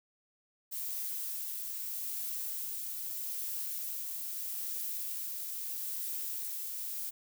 violet noise with tremolo, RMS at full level -37 dBFS, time 0.71-7.11 s, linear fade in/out 20 ms, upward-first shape triangle, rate 0.79 Hz, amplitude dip 25%, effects none

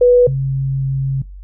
sine tone pair in turn, 491.3 / 134.87 Hz, B4 / C#3, -9 / -47 cents, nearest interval octave + minor seventh, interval 2238 cents, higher first, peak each -6 / -15 dBFS, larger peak first, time 0.01-0.27 / 0.27-1.22 s, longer second, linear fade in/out 5 ms, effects noise-tail reverb RT60 0.2 s tail -21 dB re dry + added 47 Hz sine -31 dBFS peak until 1.43 s

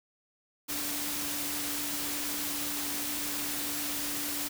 sine tone in noise, 291.4 Hz, D4, 13 cents flat, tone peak -41 dBFS, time 0.68-4.49 s, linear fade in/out 20 ms, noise white, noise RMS -34 dBFS, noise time 0.68-4.49 s, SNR -10 dB, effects none

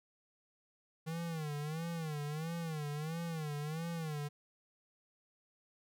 square tone with vibrato, 157.2 Hz, D#3, 18 cents sharp, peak -38 dBFS, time 1.06-4.29 s, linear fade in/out 20 ms, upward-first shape sine, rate 1.5 Hz, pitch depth 130 cents each way, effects none

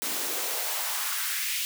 white noise with high-pass filter sweep, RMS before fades -30 dBFS, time 0.02-1.65 s, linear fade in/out 0 ms, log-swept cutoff 230 to 2700 Hz, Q 2, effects none

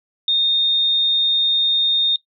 sine tone, 3670 Hz, A#7, 28 cents flat, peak -14 dBFS, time 0.28-2.16 s, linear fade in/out 2 ms, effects noise-tail reverb RT60 0.1 s tail -17 dB re dry

